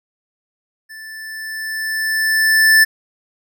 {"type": "tone with level ramp", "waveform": "square", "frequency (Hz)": 1760, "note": "A6", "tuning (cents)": 0, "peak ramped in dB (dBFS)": [-34, -7], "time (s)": [0.89, 2.85], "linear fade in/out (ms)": 20, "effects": []}